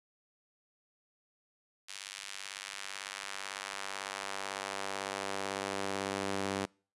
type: tone with high-pass filter sweep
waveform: sawtooth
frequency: 98 Hz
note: G2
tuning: in tune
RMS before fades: -39 dBFS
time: 1.88-6.66 s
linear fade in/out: 10 ms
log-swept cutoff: 2900 to 260 Hz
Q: 0.76
effects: noise-tail reverb RT60 0.4 s tail -26 dB re dry + resampled to 24000 Hz